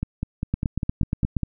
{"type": "two click trains", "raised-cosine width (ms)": 5, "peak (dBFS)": [-12, -10], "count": [8, 8], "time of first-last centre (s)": [[0.03, 1.433], [0.54, 1.367]], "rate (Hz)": [4.99, 8.46], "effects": []}